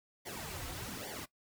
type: noise with flanger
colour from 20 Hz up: pink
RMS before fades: -43 dBFS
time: 0.25-1.26 s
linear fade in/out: 20 ms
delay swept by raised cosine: 0.76 to 4.96 ms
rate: 1.2 Hz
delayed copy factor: -0.95
effects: noise-tail reverb RT60 0.1 s tail -18 dB re dry